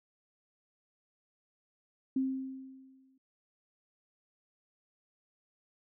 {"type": "tone with exponential decay", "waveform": "sine", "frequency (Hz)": 264.3, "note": "C4", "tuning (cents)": 18, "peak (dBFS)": -26, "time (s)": [2.16, 3.18], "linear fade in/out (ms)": 5, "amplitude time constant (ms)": 220, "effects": []}